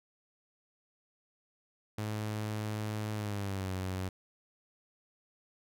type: tone with pitch glide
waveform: sawtooth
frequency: 106.9 to 93.6 Hz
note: A2 to F#2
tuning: -49 to +20 cents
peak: -30 dBFS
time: 1.98-4.09 s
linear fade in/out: 5 ms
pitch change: -231 cents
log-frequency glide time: 3.15-3.71 s
effects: none